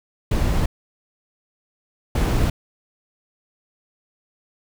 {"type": "noise bursts at uneven times", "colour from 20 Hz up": "brown", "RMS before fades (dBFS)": -19, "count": 2, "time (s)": [[0.31, 0.66], [2.15, 2.5]], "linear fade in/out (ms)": 5, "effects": []}